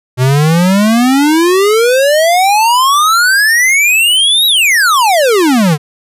square exponential two-way sweep, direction up then down, 123.47 to 3911 to 139.8 Hz, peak -7 dBFS, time 0.17-5.78 s, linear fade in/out 50 ms, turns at 4.47 s, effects resampled to 32000 Hz

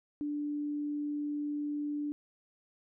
sine tone, 293.7 Hz, D4, in tune, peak -32 dBFS, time 0.21-2.12 s, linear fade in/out 0 ms, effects none

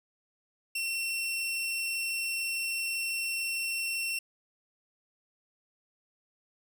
sawtooth tone, 2713 Hz, E7, 49 cents sharp, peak -27 dBFS, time 0.75-4.19 s, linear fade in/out 5 ms, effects none

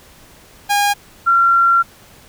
sawtooth / sine tone pair in turn, 815 / 1370.7 Hz, G#5 / F6, -33 / -33 cents, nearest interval major sixth, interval 900 cents, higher second, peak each -9 dBFS, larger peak neither, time 0.69-0.94 / 1.26-1.83 s, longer second, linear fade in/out 20 ms, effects pink hiss -45 dBFS RMS until 2.28 s

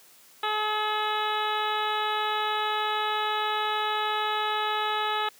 harmonic tone, 426.4 Hz, G#4, 46 cents sharp, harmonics 1 / 2 / 3 / 4 / 5 / 6 / 7 / 8 / 9, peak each -35 / -29 / -30 / -35 / -40 / -39 / -38 / -38 / -36 dBFS, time 0.43-5.29 s, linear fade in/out 5 ms, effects white hiss -55 dBFS RMS until 5.39 s + high-pass 150 Hz 12 dB/octave

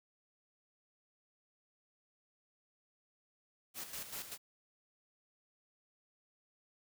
white noise with tremolo, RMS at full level -43 dBFS, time 3.74-4.38 s, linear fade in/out 50 ms, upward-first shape square, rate 5.2 Hz, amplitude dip 60%, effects none

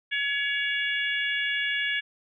harmonic tone, 564 Hz, C#5, 30 cents sharp, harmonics 3 / 4 / 5 / 6, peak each -28 / -30 / -32 / -34 dBFS, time 0.11-2.01 s, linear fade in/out 20 ms, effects none

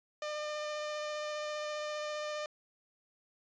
sawtooth tone with vibrato, 602 Hz, D5, 43 cents sharp, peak -32 dBFS, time 0.22-2.46 s, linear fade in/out 2 ms, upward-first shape triangle, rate 15 Hz, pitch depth 10 cents each way, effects resampled to 16000 Hz

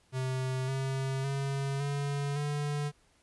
square tone with pitch steps, 130 / 133.89 / 137.89 / 142.01 / 146.26 Hz, C3 / C3 / C#3 / C#3 / D3, -11 / +40 / -9 / +42 / -7 cents, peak -31 dBFS, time 0.12-2.92 s, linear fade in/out 50 ms, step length 560 ms, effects pink hiss -67 dBFS RMS until 3.22 s + resampled to 24000 Hz

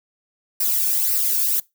violet noise with flanger, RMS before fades -20 dBFS, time 0.6-1.6 s, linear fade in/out 5 ms, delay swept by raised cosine 0.29 to 1.02 ms, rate 1.9 Hz, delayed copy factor -0.6, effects noise-tail reverb RT60 0.2 s tail -22 dB re dry

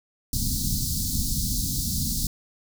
pink band-stop noise, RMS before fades -26 dBFS, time 0.33-2.27 s, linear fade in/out 2 ms, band 260 to 4200 Hz, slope 48 dB/octave, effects none

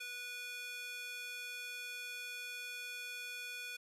square tone with high-pass filter, 490.5 Hz, B4, 12 cents flat, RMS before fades -45 dBFS, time 0-3.77 s, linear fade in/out 10 ms, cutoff 2100 Hz, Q 2.8, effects resampled to 32000 Hz + 12-bit

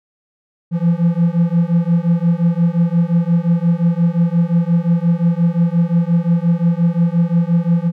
triangle beating tone pair, 167.4 / 173.1 Hz, E3 / F3, +27 / -15 cents, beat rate 5.7 Hz, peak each -13 dBFS, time 0.71-7.92 s, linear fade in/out 50 ms, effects none

